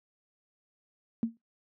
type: tone with exponential decay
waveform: sine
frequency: 228.6 Hz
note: A#3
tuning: 34 cents flat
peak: -21 dBFS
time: 1.23-1.37 s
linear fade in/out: 0 ms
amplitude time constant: 29 ms
effects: noise-tail reverb RT60 0.2 s tail -23 dB re dry + high-pass 150 Hz 12 dB/octave